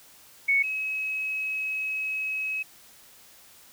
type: tone pair in turn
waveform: sine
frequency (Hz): 2217 / 2560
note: C#7 / D#7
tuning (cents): 0 / +49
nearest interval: major second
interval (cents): 249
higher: second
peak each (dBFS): -19 / -27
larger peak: first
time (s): 0.48-0.63 / 0.63-2.63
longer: second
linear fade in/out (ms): 10
effects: white hiss -53 dBFS RMS until 3.72 s